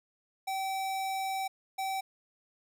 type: tone bursts at uneven times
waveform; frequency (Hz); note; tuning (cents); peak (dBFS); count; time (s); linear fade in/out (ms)
square; 770; G5; -31; -32; 2; 0.47-1.48 / 1.78-2.01; 10
effects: none